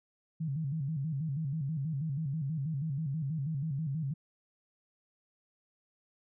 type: tone with vibrato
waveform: sine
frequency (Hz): 148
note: D3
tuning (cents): +14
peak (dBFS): -31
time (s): 0.4-4.14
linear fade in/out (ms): 10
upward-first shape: square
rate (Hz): 6.2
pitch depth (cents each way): 140
effects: none